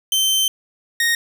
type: tone pair in turn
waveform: sawtooth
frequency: 3100 / 1861.9 Hz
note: G7 / A#6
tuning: -20 / -3 cents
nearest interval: major sixth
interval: 883 cents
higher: first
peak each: -12 dBFS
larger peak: neither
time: 0.12-0.48 / 1-1.15 s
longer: first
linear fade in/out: 2 ms
effects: none